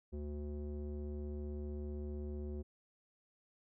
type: tone with low-pass filter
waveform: square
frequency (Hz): 73.7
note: D2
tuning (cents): +7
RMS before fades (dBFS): -42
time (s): 0.12-2.63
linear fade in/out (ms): 20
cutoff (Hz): 390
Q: 2.4
effects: none